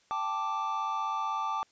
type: chord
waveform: triangle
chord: G suspended second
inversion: none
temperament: equal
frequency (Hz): 784 / 880 / 1174.7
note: G5 / A5 / D6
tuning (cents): 0 / 0 / 0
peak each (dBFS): -36 / -32 / -30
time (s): 0.11-1.63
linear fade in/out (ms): 0
effects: white hiss -66 dBFS RMS until 1.71 s + resampled to 16000 Hz